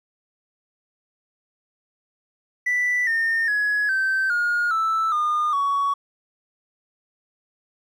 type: tone with pitch steps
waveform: triangle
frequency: 1975.5 / 1822 / 1680.5 / 1549.9 / 1429.5 / 1318.5 / 1216.1 / 1121.6 Hz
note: B6 / A#6 / G#6 / G6 / F6 / E6 / D#6 / C#6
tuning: 0 / -40 / +20 / -20 / +40 / 0 / -40 / +20 cents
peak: -16 dBFS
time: 2.66-5.94 s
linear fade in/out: 10 ms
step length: 410 ms
effects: tanh soft clip ceiling -15 dBFS